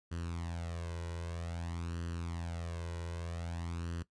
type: tone with flanger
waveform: sawtooth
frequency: 84.8 Hz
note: E2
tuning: 50 cents sharp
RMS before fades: -40 dBFS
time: 0.11-4.03 s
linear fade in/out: 10 ms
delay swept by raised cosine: 0.66 to 2.06 ms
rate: 0.52 Hz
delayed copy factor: +0.65
effects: noise-tail reverb RT60 0.1 s tail -18 dB re dry + resampled to 22050 Hz